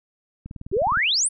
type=click train; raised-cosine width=5 ms; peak=-23 dBFS; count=11; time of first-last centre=0.46-0.973 s; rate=19.5 Hz
type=exponential sweep; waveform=sine; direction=up; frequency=349.2 to 9920 Hz; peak=-18 dBFS; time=0.72-1.29 s; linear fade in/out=20 ms
effects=none